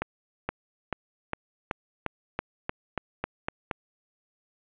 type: accelerating click train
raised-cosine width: 0.5 ms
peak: -13 dBFS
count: 12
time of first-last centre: 0.02-3.712 s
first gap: 470 ms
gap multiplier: 0.93
effects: resampled to 8000 Hz + 8-bit